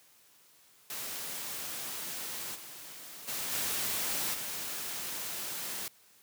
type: noise with level steps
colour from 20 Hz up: white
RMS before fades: -39 / -47 / -36 / -33 / -38 dBFS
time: 0.9-5.88 s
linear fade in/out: 2 ms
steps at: 2.54 / 3.27 / 3.51 / 4.33 s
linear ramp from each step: 20 ms
effects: white hiss -62 dBFS RMS until 6.22 s + high-pass 100 Hz 12 dB/octave